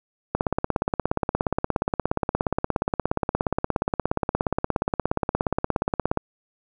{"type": "click train", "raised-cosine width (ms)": 1, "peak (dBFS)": -7, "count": 100, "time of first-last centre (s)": [0.35, 6.174], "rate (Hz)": 17, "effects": []}